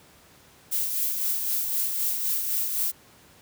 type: noise with tremolo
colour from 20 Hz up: violet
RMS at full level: -25 dBFS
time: 0.71-2.92 s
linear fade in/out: 20 ms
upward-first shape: sine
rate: 3.9 Hz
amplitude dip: 40%
effects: pink hiss -54 dBFS RMS until 3.41 s + high-pass 80 Hz 12 dB/octave